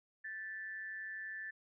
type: tone with amplitude modulation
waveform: sine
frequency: 1760 Hz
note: A6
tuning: in tune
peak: -39 dBFS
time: 0.24-1.51 s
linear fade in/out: 10 ms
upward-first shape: sine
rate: 192 Hz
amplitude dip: 55%
effects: none